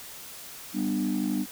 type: chord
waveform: sine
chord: G major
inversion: none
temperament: equal with one note detuned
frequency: 196 / 246.9 / 299.7 Hz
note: G3 / B3 / D4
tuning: 0 / 0 / +35 cents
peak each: -28 dBFS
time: 0.73-1.46 s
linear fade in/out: 50 ms
effects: tanh soft clip ceiling -20 dBFS + white hiss -43 dBFS RMS until 1.51 s